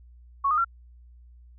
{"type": "tone with pitch steps", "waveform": "sine", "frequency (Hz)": [1108.7, 1230.2, 1365], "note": ["C#6", "D#6", "F6"], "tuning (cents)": [0, -20, -40], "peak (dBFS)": -20, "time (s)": [0.44, 0.647], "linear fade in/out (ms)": 10, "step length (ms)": 69, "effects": ["added 60 Hz sine -48 dBFS peak until 1.58 s"]}